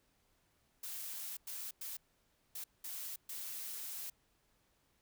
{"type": "noise bursts at uneven times", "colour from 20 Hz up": "blue", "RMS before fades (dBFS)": -44, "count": 6, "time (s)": [[0.83, 1.37], [1.47, 1.71], [1.81, 1.97], [2.55, 2.64], [2.84, 3.16], [3.29, 4.1]], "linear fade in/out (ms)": 5, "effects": ["pink hiss -75 dBFS RMS until 5.01 s"]}